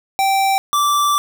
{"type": "tone pair in turn", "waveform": "square", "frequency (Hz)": [779, 1167.2], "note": ["G5", "D6"], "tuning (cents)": [-11, -11], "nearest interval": "perfect fifth", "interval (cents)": 700, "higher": "second", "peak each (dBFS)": -14, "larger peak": "neither", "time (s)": [[0.19, 0.58], [0.73, 1.18]], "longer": "second", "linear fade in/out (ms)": 0, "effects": []}